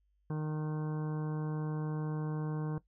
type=harmonic tone with a mistuned harmonic; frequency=153.7 Hz; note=D#3; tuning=21 cents flat; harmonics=1 / 2 / 3 / 4 / 5 / 6 / 7 / 8 / 9 / 10; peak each=-33 / -42 / -43 / -56 / -52 / -53 / -52 / -63 / -61 / -58 dBFS; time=0.3-2.78 s; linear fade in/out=2 ms; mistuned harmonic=9; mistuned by=+20 cents; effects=noise-tail reverb RT60 0.1 s tail -17 dB re dry + added 50 Hz sine -70 dBFS peak until 2.87 s